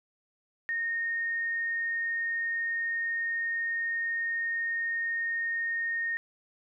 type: tone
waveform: sine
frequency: 1846 Hz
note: A#6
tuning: 17 cents flat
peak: -28 dBFS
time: 0.69-6.17 s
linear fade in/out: 0 ms
effects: none